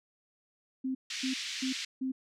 sine tone bursts, 261.6 Hz, C4, in tune, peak -30 dBFS, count 4, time 0.84-2.12 s, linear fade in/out 10 ms, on 110 ms, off 280 ms
pink band-pass noise, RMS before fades -38 dBFS, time 1.1-1.85 s, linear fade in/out 5 ms, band 2200 to 6200 Hz, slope 24 dB/octave
effects none

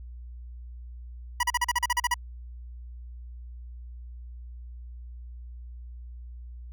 25% pulse tone bursts, 972 Hz, B5, 28 cents flat, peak -18 dBFS, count 11, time 1.4-2.142 s, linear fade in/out 5 ms, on 32 ms, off 39 ms, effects added 60 Hz sine -39 dBFS peak until 6.72 s

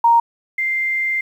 sine tone pair in turn, 932.3 / 2093 Hz, A#5 / C7, 0 / 0 cents, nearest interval octave + major second, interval 1400 cents, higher second, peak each -9 / -17 dBFS, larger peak first, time 0.04-0.2 / 0.58-1.21 s, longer second, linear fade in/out 5 ms, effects 8-bit

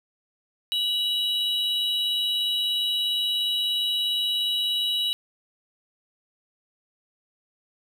triangle tone pair together, 2948 / 3865 Hz, F#7 / B7, -7 / -38 cents, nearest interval perfect fourth, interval 469 cents, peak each -24 dBFS, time 0.72-5.13 s, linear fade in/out 0 ms, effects none

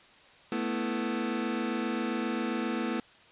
sawtooth chord, A suspended second, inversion none, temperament just, 220 / 247.5 / 330 Hz, A3 / B3 / E4, 0 / +4 / +2 cents, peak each -29 / -29 / -30 dBFS, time 0.52-3 s, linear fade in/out 2 ms, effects white hiss -56 dBFS RMS until 3.31 s + resampled to 8000 Hz

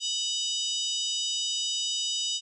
harmonic tone with a mistuned harmonic, 987.8 Hz, B5, in tune, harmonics 3 / 4 / 5 / 6 / 7 / 8, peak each -31 / -33 / -35 / -37 / -38 / -39 dBFS, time 0-2.41 s, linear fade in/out 50 ms, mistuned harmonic 4, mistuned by -100 cents, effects none

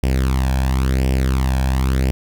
sawtooth tone with flanger, 65.41 Hz, C2, in tune, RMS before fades -17 dBFS, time 0.03-2.11 s, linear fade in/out 0 ms, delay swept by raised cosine 0.37 to 1.23 ms, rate 0.95 Hz, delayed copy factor +0.7, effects none

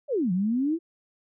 sine exponential two-way sweep, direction down then up, 623 to 173.2 to 346 Hz, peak -22 dBFS, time 0.08-0.79 s, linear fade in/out 50 ms, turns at 0.32 s, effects none

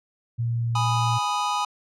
sine tone with pitch glide, 117.2 to 116.26 Hz, A#2 to A#2, +10 to -4 cents, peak -22 dBFS, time 0.38-1.19 s, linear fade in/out 20 ms, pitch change -14 cents, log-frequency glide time 0.58-0.77 s
square chord, G# minor, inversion none, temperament equal, 830.6 / 987.8 / 1244.5 Hz, G#5 / B5 / D#6, 0 / 0 / 0 cents, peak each -28 dBFS, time 0.75-1.65 s, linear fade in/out 5 ms
effects low-pass 7000 Hz 12 dB/octave

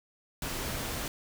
pink noise, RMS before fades -35 dBFS, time 0.42-1.08 s, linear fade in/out 2 ms, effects none

